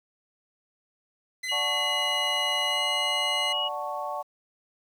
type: tone with pitch glide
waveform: sawtooth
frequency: 2032 to 2060 Hz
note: B6 to C7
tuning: +49 to -28 cents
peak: -27 dBFS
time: 1.43-3.53 s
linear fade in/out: 10 ms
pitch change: +23 cents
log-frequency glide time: 2.68-2.82 s
type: tone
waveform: sine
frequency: 2900 Hz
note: F#7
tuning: 35 cents flat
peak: -26 dBFS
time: 1.48-3.69 s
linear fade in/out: 20 ms
type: chord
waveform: sine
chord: D major seventh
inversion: none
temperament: equal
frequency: 587.3 / 740 / 880 / 1108.7 Hz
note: D5 / F#5 / A5 / C#6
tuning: 0 / 0 / 0 / 0 cents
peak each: -35 dBFS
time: 1.51-4.23 s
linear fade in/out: 20 ms
effects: low-pass 10000 Hz 12 dB/octave + 9-bit